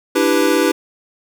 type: chord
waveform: square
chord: E minor seventh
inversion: third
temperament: equal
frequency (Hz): 293.7 / 329.6 / 392 / 493.9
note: D4 / E4 / G4 / B4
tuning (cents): 0 / 0 / 0 / 0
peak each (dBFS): -19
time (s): 0.15-0.72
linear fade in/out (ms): 10
effects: none